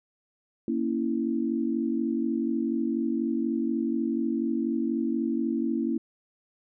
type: chord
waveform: sine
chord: A# diminished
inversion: none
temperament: equal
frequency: 233.1 / 277.2 / 329.6 Hz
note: A#3 / C#4 / E4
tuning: 0 / 0 / 0 cents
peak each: -28 / -30 / -29 dBFS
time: 0.68-5.98 s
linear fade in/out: 2 ms
effects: none